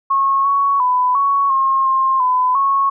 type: tone with pitch steps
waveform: sine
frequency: 1092 / 1115 / 999 / 1114 / 1073 / 1062 / 1007 / 1100 Hz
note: C#6 / C#6 / B5 / C#6 / C6 / C6 / B5 / C#6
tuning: -26 / +10 / +20 / +8 / +43 / +25 / +33 / -14 cents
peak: -12 dBFS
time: 0.1-2.9 s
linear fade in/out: 10 ms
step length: 350 ms
effects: none